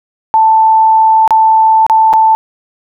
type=tone with dropouts; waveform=sine; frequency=883 Hz; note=A5; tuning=6 cents sharp; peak=-4 dBFS; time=0.34-2.35 s; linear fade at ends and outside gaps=0 ms; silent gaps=1.277-1.307 / 1.865-1.898 / 2.13-2.136 s; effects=none